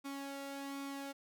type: tone with flanger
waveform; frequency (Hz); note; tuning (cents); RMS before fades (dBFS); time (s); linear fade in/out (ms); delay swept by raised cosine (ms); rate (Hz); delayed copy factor
sawtooth; 277.2; C#4; 0; -44; 0.04-1.13; 20; 0.85 to 1.48; 1.3; +0.5
effects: none